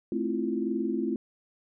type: chord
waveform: sine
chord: F major seventh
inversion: first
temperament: just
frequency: 218.3 / 261.9 / 327.4 / 349.2 Hz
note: A3 / C4 / E4 / F4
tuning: -13 / +2 / -12 / 0 cents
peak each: -32 dBFS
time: 0.12-1.16 s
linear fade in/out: 2 ms
effects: none